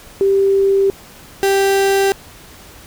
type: tone pair in turn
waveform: sine / 35% pulse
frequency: 392 / 392 Hz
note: G4 / G4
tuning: 0 / 0 cents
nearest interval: unison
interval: 0 cents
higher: neither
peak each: -10 dBFS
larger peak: neither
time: 0.21-0.9 / 1.43-2.12 s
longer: neither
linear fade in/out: 0 ms
effects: pink hiss -40 dBFS RMS until 2.86 s